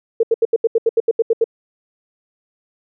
sine tone bursts, 455.6 Hz, A#4, 40 cents flat, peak -10 dBFS, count 12, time 0.2-1.442 s, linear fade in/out 5 ms, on 32 ms, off 78 ms, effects none

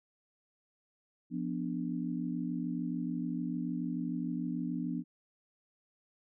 sine chord, B diminished, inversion second, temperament equal, 174.61 / 246.9 / 293.7 Hz, F3 / B3 / D4, 0 / 0 / 0 cents, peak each -37 / -36 / -38 dBFS, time 1.3-5.04 s, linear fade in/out 50 ms, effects none

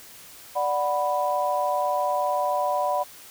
sine chord, B minor, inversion first, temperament equal, 587.3 / 740 / 987.8 Hz, D5 / F#5 / B5, 0 / 0 / 0 cents, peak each -26 dBFS, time 0.55-3.04 s, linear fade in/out 20 ms, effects white hiss -46 dBFS RMS until 3.3 s

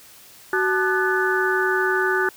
sine tone cluster, 374.3 / 874 / 1200 / 1488 / 1731 Hz, F#4 / A5 / D6 / F#6 / A6, +20 / -12 / +37 / +9 / -29 cents, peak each -22 / -28 / -28 / -22 / -26 dBFS, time 0.53-2.29 s, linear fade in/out 2 ms, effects white hiss -47 dBFS RMS until 2.36 s

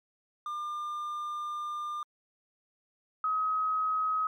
triangle / sine tone pair in turn, 1200 / 1269.4 Hz, D6 / D#6, +37 / +34 cents, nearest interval minor second, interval 97 cents, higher second, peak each -31 / -26 dBFS, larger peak second, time 0.46-2.03 / 3.24-4.27 s, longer first, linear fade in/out 2 ms, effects MP3 96 kbps

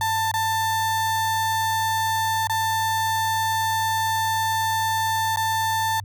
35% pulse tone with dropouts, 889 Hz, A5, 18 cents sharp, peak -19 dBFS, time 0.01-6 s, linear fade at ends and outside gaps 2 ms, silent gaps 0.315-0.339 / 2.472-2.496 / 5.361-5.371 s, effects added 100 Hz sine -34 dBFS peak until 6.04 s

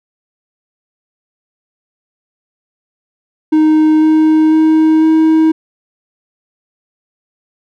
triangle tone with pitch steps, 310.8 / 313.1 / 315.5 / 317.9 Hz, D#4 / D#4 / D#4 / D#4, -2 / +11 / +24 / +37 cents, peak -4 dBFS, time 3.52-5.52 s, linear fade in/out 10 ms, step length 500 ms, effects none

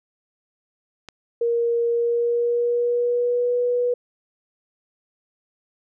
click, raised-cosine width 0.2 ms, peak -20 dBFS, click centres 1.087 s
sine tone with pitch glide, 469.3 to 488.4 Hz, A#4 to B4, +12 to -19 cents, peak -18 dBFS, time 1.41-3.94 s, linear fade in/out 5 ms, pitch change +69 cents, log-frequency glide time 1.89-3.55 s
effects none

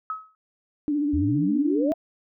sine tone with exponential decay, 1281 Hz, E6, 50 cents flat, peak -24 dBFS, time 0.1-0.35 s, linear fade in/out 1 ms, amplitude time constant 53 ms
sine tone with vibrato, 292.7 Hz, D4, 6 cents flat, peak -21 dBFS, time 0.88-1.92 s, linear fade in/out 0 ms, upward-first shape sine, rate 15 Hz, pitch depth 56 cents each way
sine exponential sweep, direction up, 73.42 to 691 Hz, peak -24 dBFS, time 1.13-1.94 s, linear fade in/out 10 ms
effects none

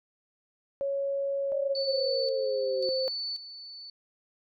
sine tone with pitch glide, 554.4 to 523.3 Hz, C#5 to C5, 0 to 0 cents, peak -27 dBFS, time 0.81-3.08 s, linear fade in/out 0 ms, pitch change -100 cents, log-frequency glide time 1.41-2.69 s
sine exponential sweep, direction down, 603 to 370 Hz, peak -32 dBFS, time 1.52-2.89 s, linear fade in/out 0 ms
sine tone with tremolo, 4487 Hz, C#8, 20 cents sharp, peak -31 dBFS, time 1.75-3.9 s, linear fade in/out 2 ms, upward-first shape square, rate 0.93 Hz, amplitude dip 70%
effects none

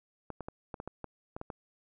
clicks, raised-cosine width 1 ms, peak -25 dBFS, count 10, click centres 0.303 / 0.407 / 0.485 / 0.742 / 0.801 / 0.876 / 1.043 / 1.365 / 1.414 / 1.502 s, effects none

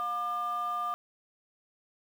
sine tone pair together, 713 / 1199.1 Hz, F5 / D6, +36 / +36 cents, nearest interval major sixth, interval 900 cents, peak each -35 / -29 dBFS, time 0-0.94 s, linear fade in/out 0 ms, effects tanh soft clip ceiling -26 dBFS + 9-bit

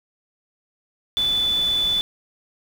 sine tone in noise, 3484 Hz, A7, 18 cents flat, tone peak -18 dBFS, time 1.17-2.01 s, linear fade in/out 0 ms, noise pink, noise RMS -36 dBFS, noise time 1.17-2.01 s, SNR +15 dB, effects none

